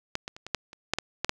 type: clicks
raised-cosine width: 0.2 ms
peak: -11 / -18 / -26 / -21 / -8 / -27 / -7 / -11 / -9 / -7 dBFS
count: 10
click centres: 0.154 / 0.279 / 0.365 / 0.466 / 0.547 / 0.731 / 0.936 / 0.986 / 1.246 / 1.294 s
effects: none